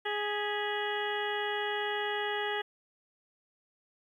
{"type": "harmonic tone with a mistuned harmonic", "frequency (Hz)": 415.3, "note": "G#4", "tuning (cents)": 0, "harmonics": [1, 2, 3, 4, 5, 6, 7, 8], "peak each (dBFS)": [-35, -36, -43, -38, -38, -50, -41, -43], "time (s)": [0.05, 2.62], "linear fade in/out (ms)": 10, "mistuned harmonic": 5, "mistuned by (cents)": -100, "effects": ["11-bit"]}